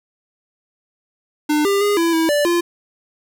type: tone with pitch steps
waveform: square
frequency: 299.9 / 398.9 / 410.1 / 334.6 / 325.1 / 585 / 345.1 Hz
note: D4 / G4 / G#4 / E4 / E4 / D5 / F4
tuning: +36 / +30 / -22 / +26 / -24 / -7 / -21 cents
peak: -15 dBFS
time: 1.49-2.61 s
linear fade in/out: 10 ms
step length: 160 ms
effects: none